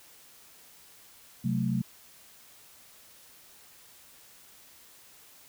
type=chord; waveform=sine; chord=F# diminished; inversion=second; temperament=equal; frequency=130.81 / 185 / 220 Hz; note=C3 / F#3 / A3; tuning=0 / 0 / 0 cents; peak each=-30 dBFS; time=1.44-1.82 s; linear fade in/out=10 ms; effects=white hiss -55 dBFS RMS until 5.48 s